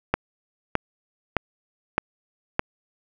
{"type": "click train", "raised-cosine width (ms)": 0.5, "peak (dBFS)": -4, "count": 5, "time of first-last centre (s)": [0.14, 2.594], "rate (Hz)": 1.63, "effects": []}